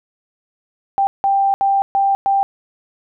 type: tone bursts at uneven times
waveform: sine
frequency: 788 Hz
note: G5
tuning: 9 cents sharp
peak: -12 dBFS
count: 5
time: 0.98-1.07 / 1.24-1.54 / 1.61-1.82 / 1.95-2.15 / 2.26-2.43 s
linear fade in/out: 0 ms
effects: none